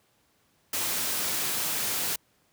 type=noise; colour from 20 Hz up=white; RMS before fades=-29 dBFS; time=0.73-2.16 s; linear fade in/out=5 ms; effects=pink hiss -67 dBFS RMS until 2.52 s + high-pass 80 Hz 12 dB/octave